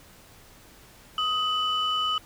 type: tone pair together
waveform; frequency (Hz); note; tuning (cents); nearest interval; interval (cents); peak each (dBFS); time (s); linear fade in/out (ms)
sine; 1255.9 / 2987; D#6 / F#7; +16 / +16; octave + minor third; 1500; -25; 1.18-2.18; 2
effects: tanh soft clip ceiling -18 dBFS + pink hiss -52 dBFS RMS until 2.25 s